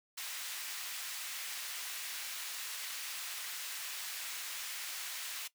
pink high-pass noise, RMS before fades -42 dBFS, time 0.17-5.48 s, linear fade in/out 10 ms, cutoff 1900 Hz, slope 12 dB/octave, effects noise-tail reverb RT60 0.1 s tail -18 dB re dry

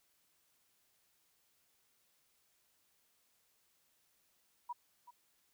sine tone with echo, 966 Hz, B5, 39 cents flat, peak -38 dBFS, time 4.69-4.73 s, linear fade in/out 10 ms, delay 380 ms, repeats 1, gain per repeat -14 dB, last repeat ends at 5.11 s, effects white hiss -75 dBFS RMS until 5.53 s

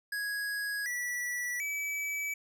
square tone with pitch steps, 1661.2 / 1952.8 / 2296 Hz, G#6 / B6 / D7, 0 / -20 / -40 cents, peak -33 dBFS, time 0.12-2.34 s, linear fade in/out 5 ms, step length 740 ms, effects none

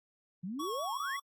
sine exponential sweep, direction up, 167.9 to 2093 Hz, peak -36 dBFS, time 0.43-1.17 s, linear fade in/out 10 ms
square tone with vibrato, 1108.7 Hz, C#6, in tune, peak -37 dBFS, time 0.59-1.2 s, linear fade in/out 10 ms, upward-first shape triangle, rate 5.3 Hz, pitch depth 45 cents each way
effects AAC 64 kbps

